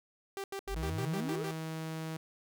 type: tone bursts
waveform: sawtooth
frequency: 392.1 Hz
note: G4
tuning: in tune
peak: -33 dBFS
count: 8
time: 0.37-1.51 s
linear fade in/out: 0 ms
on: 69 ms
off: 84 ms
type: exponential sweep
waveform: triangle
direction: up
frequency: 38.7 to 523.3 Hz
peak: -33 dBFS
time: 0.67-1.47 s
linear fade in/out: 50 ms
type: tone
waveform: sawtooth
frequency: 160 Hz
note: D#3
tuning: 49 cents sharp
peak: -33 dBFS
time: 0.76-2.17 s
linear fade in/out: 5 ms
effects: none